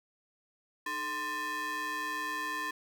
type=ring-modulated tone; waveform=square; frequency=368.5 Hz; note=F#4; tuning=7 cents flat; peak=-31 dBFS; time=0.86-2.71 s; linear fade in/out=5 ms; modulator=1410 Hz; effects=none